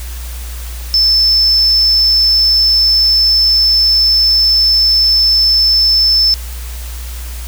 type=tone; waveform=sine; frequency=5274 Hz; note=E8; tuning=in tune; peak=-7 dBFS; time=0.94-6.34 s; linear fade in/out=0 ms; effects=added 60 Hz sine -22 dBFS peak until 7.47 s + white hiss -32 dBFS RMS until 7.47 s